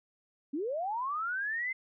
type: linear sweep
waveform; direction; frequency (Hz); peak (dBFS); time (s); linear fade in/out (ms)
sine; up; 260 to 2093; -31; 0.53-1.73; 10
effects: none